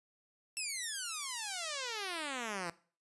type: exponential sweep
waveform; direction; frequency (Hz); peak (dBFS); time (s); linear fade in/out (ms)
5% pulse; down; 2695 to 164.81; -26; 0.57-2.7; 0
effects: noise-tail reverb RT60 0.4 s tail -19 dB re dry + resampled to 24000 Hz